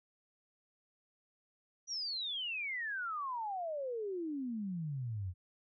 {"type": "exponential sweep", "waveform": "sine", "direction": "down", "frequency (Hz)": [5920, 86], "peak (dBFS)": -36, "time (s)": [1.87, 5.34], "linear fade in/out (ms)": 50, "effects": []}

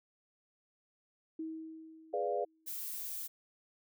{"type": "tone with exponential decay", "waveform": "sine", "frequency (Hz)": 319.9, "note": "D#4", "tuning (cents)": 48, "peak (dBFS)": -36, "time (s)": [1.39, 2.82], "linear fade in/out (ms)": 5, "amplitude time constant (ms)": 310}
{"type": "chord", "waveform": "sine", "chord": "G# diminished seventh", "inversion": "none", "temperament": "equal", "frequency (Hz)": [415.3, 493.9, 587.3, 698.5], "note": ["G#4", "B4", "D5", "F5"], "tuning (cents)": [0, 0, 0, 0], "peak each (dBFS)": -37, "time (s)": [2.13, 2.45], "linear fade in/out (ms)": 10}
{"type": "noise", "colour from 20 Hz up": "violet", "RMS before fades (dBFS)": -41, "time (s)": [2.66, 3.28], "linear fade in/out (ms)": 20}
{"effects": []}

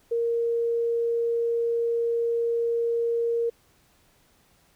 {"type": "tone", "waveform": "sine", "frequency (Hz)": 466.2, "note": "A#4", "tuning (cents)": 0, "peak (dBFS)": -22, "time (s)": [0.11, 3.5], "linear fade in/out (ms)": 10, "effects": ["pink hiss -62 dBFS RMS until 4.75 s"]}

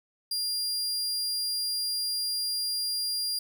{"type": "tone", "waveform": "sawtooth", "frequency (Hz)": 4800, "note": "D8", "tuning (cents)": 37, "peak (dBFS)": -25, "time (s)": [0.31, 3.39], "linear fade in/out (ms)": 5, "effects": []}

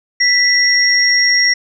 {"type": "tone pair together", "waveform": "sine", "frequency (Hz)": [1975.5, 5581], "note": ["B6", "F8"], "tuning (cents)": [0, -2], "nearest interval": "octave + tritone", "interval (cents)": 1798, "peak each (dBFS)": -12, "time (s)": [0.2, 1.54], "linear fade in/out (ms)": 10, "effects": []}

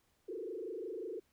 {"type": "tone with frequency modulation", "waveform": "sine", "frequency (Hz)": 405.9, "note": "G#4", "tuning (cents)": -40, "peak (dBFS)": -39, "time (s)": [0.28, 1.2], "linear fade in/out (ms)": 10, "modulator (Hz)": 25.6, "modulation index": 2.6, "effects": ["pink hiss -75 dBFS RMS until 1.32 s"]}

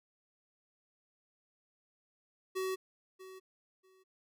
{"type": "tone with echo", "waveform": "square", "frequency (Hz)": 376.9, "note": "F#4", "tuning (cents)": 32, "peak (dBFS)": -34, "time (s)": [2.55, 2.76], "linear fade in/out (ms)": 20, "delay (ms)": 640, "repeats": 2, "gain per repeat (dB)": -15, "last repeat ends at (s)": 4.04, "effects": []}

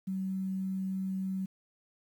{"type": "tone with quantisation", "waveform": "sine", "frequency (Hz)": 190.1, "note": "F#3", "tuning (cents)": 47, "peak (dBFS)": -31, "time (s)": [0.07, 1.46], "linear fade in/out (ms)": 10, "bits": 10, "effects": []}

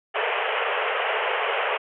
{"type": "band-pass noise", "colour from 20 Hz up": "pink", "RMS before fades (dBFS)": -25, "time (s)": [0.14, 1.78], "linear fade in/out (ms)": 20, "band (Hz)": [420, 3100], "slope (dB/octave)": 96, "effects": []}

